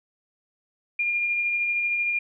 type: tone with tremolo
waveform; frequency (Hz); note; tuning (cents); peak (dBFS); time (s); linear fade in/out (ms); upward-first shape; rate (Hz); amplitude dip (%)
sine; 2410; D7; +44; -21; 0.99-2.19; 5; sine; 13; 25
effects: none